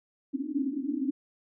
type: band-pass noise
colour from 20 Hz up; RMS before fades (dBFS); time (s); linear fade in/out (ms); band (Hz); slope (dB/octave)
pink; -31; 0.33-1.11; 10; 260 to 300; 96
effects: none